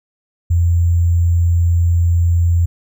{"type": "tone with sample-and-hold", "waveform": "sine", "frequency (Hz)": 85.5, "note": "F2", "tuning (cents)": -36, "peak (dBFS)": -10, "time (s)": [0.5, 2.66], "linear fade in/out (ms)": 10, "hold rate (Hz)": 7350, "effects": []}